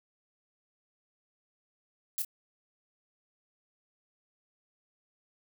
violet noise with echo, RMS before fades -32 dBFS, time 2.18-2.22 s, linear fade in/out 0 ms, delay 28 ms, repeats 1, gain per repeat -8 dB, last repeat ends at 2.248 s, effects none

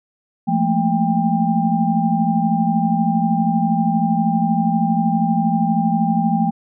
sine tone cluster, 172 / 216 / 228.6 / 795 Hz, F3 / A3 / A#3 / G5, -26 / -32 / -34 / +24 cents, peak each -20 dBFS, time 0.47-6.51 s, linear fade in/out 20 ms, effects none

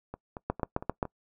two click trains, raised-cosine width 1 ms, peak -24 / -13 dBFS, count 5 / 5, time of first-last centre 0.14-1.053 / 0.5-1.028 s, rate 4.38 / 7.57 Hz, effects noise-tail reverb RT60 0.1 s tail -23 dB re dry

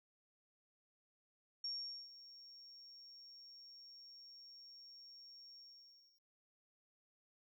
sine tone with ADSR envelope, 5530 Hz, F8, 18 cents flat, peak -39 dBFS, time 1.64-6.23 s, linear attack 4 ms, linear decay 440 ms, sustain -16 dB, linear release 660 ms, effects 13-bit

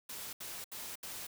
white noise bursts, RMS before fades -44 dBFS, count 4, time 0.09-1.269 s, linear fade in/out 5 ms, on 240 ms, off 73 ms, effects none

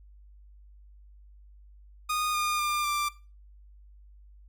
sawtooth tone with pitch steps, 1233 / 1215.3 / 1197.9 / 1180.7 Hz, D#6 / D#6 / D6 / D6, -16 / -41 / +34 / +9 cents, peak -23 dBFS, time 2.09-3.09 s, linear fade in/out 10 ms, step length 250 ms, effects noise-tail reverb RT60 0.3 s tail -17 dB re dry + added 50 Hz sine -50 dBFS peak until 4.48 s

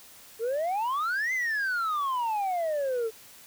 sine exponential two-way sweep, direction up then down, 434.6 to 2093 to 434.6 Hz, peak -23 dBFS, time 0.39-3.11 s, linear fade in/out 50 ms, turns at 1.33 s, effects tanh soft clip ceiling -25 dBFS + white hiss -51 dBFS RMS until 3.46 s

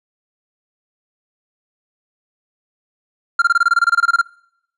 triangle tone bursts, 1387 Hz, F6, 12 cents flat, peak -7 dBFS, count 16, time 3.39-4.215 s, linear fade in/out 5 ms, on 30 ms, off 23 ms, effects noise-tail reverb RT60 0.7 s tail -25 dB re dry + resampled to 24000 Hz

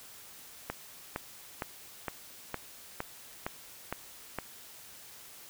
click train, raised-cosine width 0.5 ms, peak -18 dBFS, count 9, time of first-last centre 0.7-4.387 s, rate 2.17 Hz, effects white hiss -51 dBFS RMS until 5.49 s

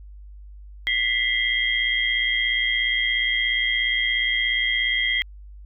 sine tone cluster, 1975 / 2092 / 3234 Hz, B6 / C7 / G#7, 0 / -1 / -47 cents, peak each -24 dBFS, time 0.87-5.22 s, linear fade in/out 0 ms, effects added 50 Hz sine -39 dBFS peak until 5.65 s

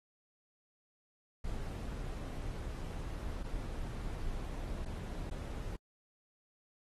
brown noise with dropouts, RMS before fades -40 dBFS, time 1.44-5.76 s, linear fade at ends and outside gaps 5 ms, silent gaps 3.43-3.441 / 4.852-4.856 / 5.299-5.31 s, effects AAC 32 kbps

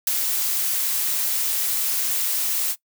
blue noise with ADSR envelope, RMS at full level -18 dBFS, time 0.07-2.76 s, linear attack 4 ms, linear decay 18 ms, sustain -5 dB, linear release 57 ms, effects noise-tail reverb RT60 0.1 s tail -20 dB re dry

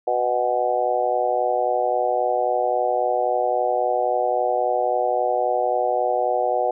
harmonic tone with a mistuned harmonic, 123.7 Hz, B2, 3 cents sharp, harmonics 3 / 4 / 5 / 6 / 7, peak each -30 / -24 / -24 / -22 / -30 dBFS, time 0.07-6.71 s, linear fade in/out 5 ms, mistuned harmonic 7, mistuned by -66 cents, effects none

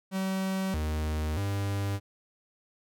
45% pulse tone with pitch steps, 190.6 / 77.2 / 99.7 Hz, G3 / D#2 / G2, -48 / -13 / +30 cents, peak -28 dBFS, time 0.11-2 s, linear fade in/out 50 ms, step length 630 ms, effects none

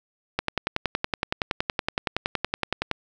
click train, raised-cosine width 0.3 ms, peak -7 dBFS, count 28, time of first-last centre 0.39-2.913 s, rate 10.7 Hz, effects none

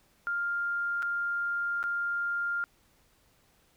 sine tone with dropouts, 1400 Hz, F6, 4 cents sharp, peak -28 dBFS, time 0.27-2.64 s, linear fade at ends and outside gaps 0 ms, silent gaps 1.023-1.028 / 1.829-1.839 s, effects pink hiss -66 dBFS RMS until 3.76 s

